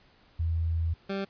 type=tone pair in turn; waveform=sine / 20% pulse; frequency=82.4 / 195.98 Hz; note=E2 / G3; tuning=0 / 0 cents; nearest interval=octave + minor third; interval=1500 cents; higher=second; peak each=-25 dBFS; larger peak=neither; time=0.39-0.94 / 1.09-1.25 s; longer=first; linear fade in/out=10 ms; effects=pink hiss -61 dBFS RMS until 1.29 s + resampled to 11025 Hz